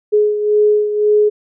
sine beating tone pair, 420 / 421.9 Hz, G#4 / G#4, +19 / +27 cents, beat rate 1.9 Hz, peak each -11 / -18 dBFS, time 0.12-1.3 s, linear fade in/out 20 ms, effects none

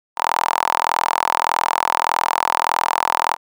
sawtooth tone with high-pass filter, 41.67 Hz, E1, 19 cents sharp, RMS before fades -19 dBFS, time 0.16-3.37 s, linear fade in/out 50 ms, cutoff 920 Hz, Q 6.3, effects none

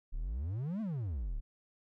triangle exponential two-way sweep, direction up then down, 30.69 to 230 to 30.69 Hz, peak -32 dBFS, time 0.12-1.41 s, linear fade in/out 20 ms, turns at 0.81 s, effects none

